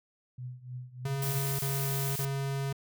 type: tone with tremolo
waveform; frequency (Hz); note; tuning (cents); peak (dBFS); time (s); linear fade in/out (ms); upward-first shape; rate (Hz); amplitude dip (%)
sine; 125.3; B2; +25; -35; 0.38-1.39; 5; triangle; 3.3; 90
type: tone bursts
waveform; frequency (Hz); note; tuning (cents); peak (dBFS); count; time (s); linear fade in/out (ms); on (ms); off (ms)
square; 137.5; C#3; -14; -31; 3; 1.05-2.728; 5; 540; 29
type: noise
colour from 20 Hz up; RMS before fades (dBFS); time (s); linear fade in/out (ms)
blue; -36; 1.22-2.25; 2
effects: none